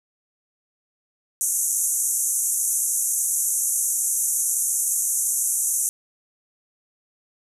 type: band-pass noise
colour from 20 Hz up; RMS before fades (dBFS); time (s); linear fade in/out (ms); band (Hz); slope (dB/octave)
white; -23; 1.41-5.89; 0; 6100 to 12000; 96
effects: none